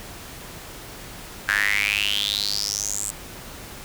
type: tone with high-pass filter sweep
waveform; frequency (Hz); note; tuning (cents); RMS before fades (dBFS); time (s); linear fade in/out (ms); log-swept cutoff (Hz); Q
square; 51.2; G#1; -24; -24; 1.48-3.11; 5; 1600 to 8200; 8.1
effects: pink hiss -39 dBFS RMS until 3.84 s